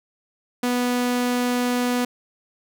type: tone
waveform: sawtooth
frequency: 246 Hz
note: B3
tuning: 7 cents flat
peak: -16 dBFS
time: 0.63-2.05 s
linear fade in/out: 5 ms
effects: none